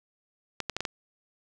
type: clicks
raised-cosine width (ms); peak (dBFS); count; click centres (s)
0.2; -13; 5; 0.603 / 0.697 / 0.766 / 0.806 / 0.852
effects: none